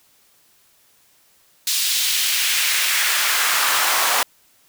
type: noise with high-pass filter sweep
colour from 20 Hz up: pink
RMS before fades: -19 dBFS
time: 1.67-4.23 s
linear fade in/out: 2 ms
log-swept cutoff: 4100 to 840 Hz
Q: 1.3
effects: white hiss -57 dBFS RMS until 4.68 s